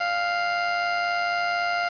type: tone with amplitude modulation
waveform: 20% pulse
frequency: 698.5 Hz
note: F5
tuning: in tune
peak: -16 dBFS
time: 0-1.89 s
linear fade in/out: 10 ms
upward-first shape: sine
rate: 104 Hz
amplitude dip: 40%
effects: resampled to 11025 Hz + 7-bit